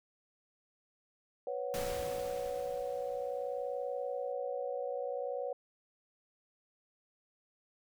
sine chord, B suspended second, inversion none, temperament equal, 493.9 / 554.4 / 740 Hz, B4 / C#5 / F#5, 0 / 0 / 0 cents, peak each -38 / -38 / -43 dBFS, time 1.47-5.53 s, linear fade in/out 2 ms
pink noise with exponential decay, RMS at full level -40 dBFS, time 1.74-4.32 s, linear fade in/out 0 ms, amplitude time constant 560 ms
effects none

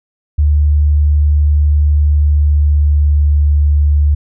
sine tone with pitch glide, 74 to 73.36 Hz, D2 to D2, +14 to -1 cents, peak -7 dBFS, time 0.38-4.15 s, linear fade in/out 10 ms, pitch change -15 cents, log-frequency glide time 1.95-3.42 s, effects none

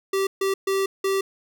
square tone bursts at uneven times, 388.5 Hz, G4, 16 cents flat, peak -21 dBFS, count 4, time 0.13-0.27 / 0.41-0.54 / 0.67-0.86 / 1.04-1.21 s, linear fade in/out 5 ms, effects none

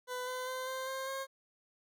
20% pulse tone with pitch steps, 500 / 507.3 / 514.7 / 522.1 / 529.7 / 537.4 Hz, B4 / B4 / C5 / C5 / C5 / C5, +21 / +46 / -29 / -4 / +21 / +46 cents, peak -32 dBFS, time 0.07-1.27 s, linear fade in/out 50 ms, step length 200 ms, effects none

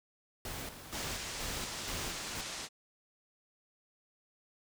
pink noise with tremolo, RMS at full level -41 dBFS, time 0.45-2.41 s, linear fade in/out 2 ms, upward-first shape square, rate 2.1 Hz, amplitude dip 60%
white low-pass noise, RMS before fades -42 dBFS, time 0.91-2.69 s, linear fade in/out 50 ms, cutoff 7600 Hz, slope 24 dB/octave
effects none

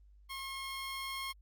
15% pulse tone with level ramp, 1077 Hz, C6, 50 cents sharp, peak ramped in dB -34 to -31 dBFS, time 0.29-1.33 s, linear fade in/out 20 ms, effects added 50 Hz sine -57 dBFS peak until 1.41 s + Opus 32 kbps

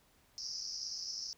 white band-pass noise, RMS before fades -42 dBFS, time 0.38-1.33 s, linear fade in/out 0 ms, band 4900 to 5700 Hz, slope 96 dB/octave, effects pink hiss -68 dBFS RMS until 1.37 s

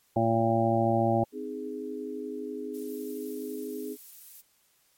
harmonic tone, 114 Hz, A#2, 38 cents flat, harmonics 1 / 2 / 3 / 5 / 6 / 7, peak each -29 / -29 / -29 / -29 / -29 / -29 dBFS, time 0.16-1.24 s, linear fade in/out 5 ms
sine chord, Ab major, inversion first, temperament equal with one note detuned, 259.2 / 311.1 / 415.3 Hz, C4 / Eb4 / Ab4, -16 / 0 / 0 cents, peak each -38 / -39 / -36 dBFS, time 1.32-3.97 s, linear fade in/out 50 ms
violet noise, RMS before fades -47 dBFS, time 2.73-4.42 s, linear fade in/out 20 ms
effects white hiss -67 dBFS RMS until 4.97 s + MP3 64 kbps

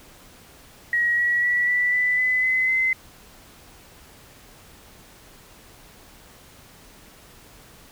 sine tone with pitch steps, 1903 / 1924 / 1945.2 / 1966.7 / 1988.4 / 2010 / 2033 / 2055 Hz, A#6 / B6 / B6 / B6 / B6 / B6 / B6 / C7, +35 / -46 / -27 / -8 / +11 / +30 / +50 / -32 cents, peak -18 dBFS, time 0.93-2.93 s, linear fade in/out 2 ms, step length 250 ms, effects pink hiss -49 dBFS RMS until 7.91 s

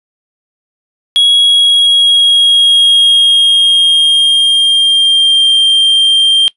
triangle tone with pitch glide, 3322 to 3177 Hz, G#7 to G7, 0 to +23 cents, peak -3 dBFS, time 1.16-6.48 s, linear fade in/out 0 ms, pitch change -77 cents, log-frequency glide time 1.33-5.6 s, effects noise-tail reverb RT60 0.1 s tail -20 dB re dry + resampled to 24000 Hz

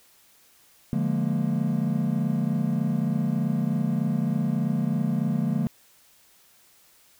triangle chord, Bb dominant seventh, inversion first, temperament just, 145.68 / 174.81 / 209.8 / 233.1 Hz, D3 / F3 / Ab3 / Bb3, -14 / +2 / +18 / 0 cents, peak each -26 dBFS, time 0.93-5.67 s, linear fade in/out 0 ms, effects white hiss -58 dBFS RMS until 7.19 s

